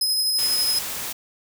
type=tone with tremolo; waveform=sawtooth; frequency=5090 Hz; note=D#8; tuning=39 cents sharp; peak=-16 dBFS; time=0.01-0.79 s; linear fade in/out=5 ms; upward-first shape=sine; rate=12 Hz; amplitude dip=25%
type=noise; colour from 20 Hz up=white; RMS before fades=-30 dBFS; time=0.38-1.13 s; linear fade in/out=10 ms
effects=none